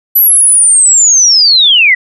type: linear sweep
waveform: sine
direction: down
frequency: 12000 to 1905 Hz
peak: -3 dBFS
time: 0.15-1.95 s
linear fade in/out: 10 ms
effects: none